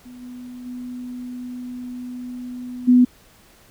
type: tone with level steps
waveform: sine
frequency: 248.2 Hz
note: B3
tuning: 9 cents sharp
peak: -37 / -33 / -29 / -9 dBFS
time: 0.05-3.05 s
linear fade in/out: 10 ms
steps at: 0.21 / 0.65 / 2.87 s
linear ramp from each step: 20 ms
effects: pink hiss -52 dBFS RMS until 3.7 s